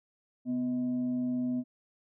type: tone with frequency modulation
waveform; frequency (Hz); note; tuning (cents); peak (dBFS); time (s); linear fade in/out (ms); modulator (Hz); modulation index
sine; 249; B3; +14; -28; 0.45-1.64; 50; 384; 0.26
effects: none